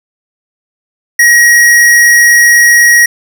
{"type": "tone", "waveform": "square", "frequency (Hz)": 1896, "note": "A#6", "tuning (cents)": 29, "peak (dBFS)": -3, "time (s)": [1.19, 3.06], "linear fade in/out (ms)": 5, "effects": []}